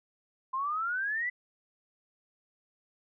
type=exponential sweep; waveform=sine; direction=up; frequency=1030 to 2016 Hz; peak=-29 dBFS; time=0.53-1.3 s; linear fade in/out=10 ms; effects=none